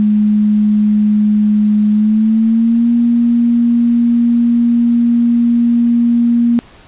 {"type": "tone with pitch glide", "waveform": "sine", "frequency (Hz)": [210.5, 236.3], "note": ["G#3", "A#3"], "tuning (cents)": [24, 24], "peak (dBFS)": -8, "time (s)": [0, 6.59], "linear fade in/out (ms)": 0, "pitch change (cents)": 200, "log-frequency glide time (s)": [1.92, 2.9], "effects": ["pink hiss -42 dBFS RMS until 6.87 s", "resampled to 8000 Hz"]}